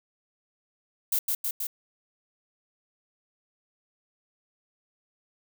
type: noise with echo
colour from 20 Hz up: violet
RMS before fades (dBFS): -25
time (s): 1.12-1.19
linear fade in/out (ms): 5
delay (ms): 160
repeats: 3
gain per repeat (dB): -2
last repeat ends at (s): 1.67
effects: none